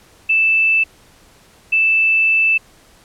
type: tone pair in turn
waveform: sine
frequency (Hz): 2641 / 2641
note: E7 / E7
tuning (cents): +3 / +3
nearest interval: unison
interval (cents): 0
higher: neither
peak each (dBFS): -11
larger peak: neither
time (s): 0.29-0.84 / 1.72-2.58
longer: second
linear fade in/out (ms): 10
effects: pink hiss -49 dBFS RMS until 3.04 s + low-pass 12000 Hz 12 dB/octave